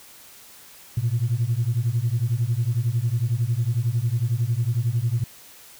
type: beating tone pair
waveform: sine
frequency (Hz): 112.4 / 123.4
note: A2 / B2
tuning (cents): +37 / -1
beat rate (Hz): 11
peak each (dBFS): -22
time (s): 0.97-5.24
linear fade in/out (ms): 5
effects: tanh soft clip ceiling -14 dBFS + white hiss -47 dBFS RMS until 5.79 s